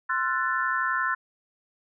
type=chord; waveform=sine; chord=F# half-diminished seventh; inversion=second; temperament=equal with one note detuned; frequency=1046.5 / 1348.5 / 1480 / 1760 Hz; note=C6 / E6 / F#6 / A6; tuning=0 / +39 / 0 / 0 cents; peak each=-29 dBFS; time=0.09-1.15 s; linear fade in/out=10 ms; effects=none